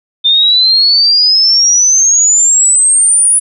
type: exponential sweep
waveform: sine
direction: up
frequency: 3582 to 9910 Hz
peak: -5 dBFS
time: 0.24-3.4 s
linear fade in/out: 20 ms
effects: none